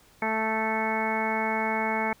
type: harmonic tone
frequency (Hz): 220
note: A3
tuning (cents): 0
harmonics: 1 / 2 / 3 / 4 / 5 / 6 / 7 / 8 / 9 / 10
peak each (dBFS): -32 / -34 / -34 / -29 / -40 / -37 / -39 / -37 / -43 / -31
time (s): 0.22-2.13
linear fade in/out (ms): 2
effects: pink hiss -58 dBFS RMS until 2.2 s